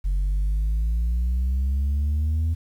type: exponential sweep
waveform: sine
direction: up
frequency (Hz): 45.41 to 82.41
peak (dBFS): -17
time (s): 0.04-2.55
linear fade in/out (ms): 20
effects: tanh soft clip ceiling -19 dBFS + 9-bit